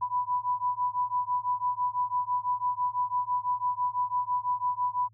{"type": "beating tone pair", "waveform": "sine", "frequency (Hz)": [987.8, 993.8], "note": ["B5", "B5"], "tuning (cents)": [0, 11], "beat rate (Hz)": 6, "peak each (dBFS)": [-29, -29], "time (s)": [0.01, 5.09], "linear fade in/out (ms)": 20, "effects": ["added 109 Hz sine -57 dBFS peak until 5.13 s"]}